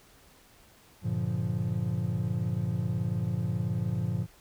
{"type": "chord", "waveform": "triangle", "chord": "G minor seventh", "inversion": "none", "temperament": "equal with one note detuned", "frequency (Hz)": [98, 116.54, 143.64, 174.61], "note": ["G2", "Bb2", "D3", "F3"], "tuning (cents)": [0, 0, -38, 0], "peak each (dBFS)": [-32, -29, -33, -31], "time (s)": [1.02, 4.27], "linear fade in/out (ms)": 50, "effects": ["pink hiss -58 dBFS RMS until 4.4 s"]}